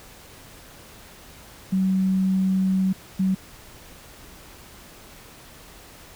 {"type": "tone pair in turn", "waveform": "sine", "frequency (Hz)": [189.3, 189.3], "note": ["F#3", "F#3"], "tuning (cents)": [40, 40], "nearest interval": "unison", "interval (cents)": 0, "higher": "neither", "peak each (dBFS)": [-18, -18], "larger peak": "neither", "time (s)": [[1.72, 2.93], [3.19, 3.35]], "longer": "first", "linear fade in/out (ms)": 10, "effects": ["pink hiss -46 dBFS RMS until 6.15 s"]}